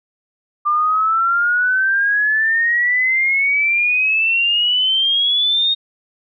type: exponential sweep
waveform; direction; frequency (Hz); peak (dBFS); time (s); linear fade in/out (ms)
sine; up; 1186 to 3726; -13; 0.65-5.75; 20
effects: none